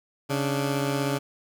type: tone pair together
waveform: 15% pulse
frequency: 138.61 / 293.7 Hz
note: C#3 / D4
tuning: 0 / 0 cents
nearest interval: octave + minor second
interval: 1300 cents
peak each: -19 / -24 dBFS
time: 0.29-1.19 s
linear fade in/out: 20 ms
effects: none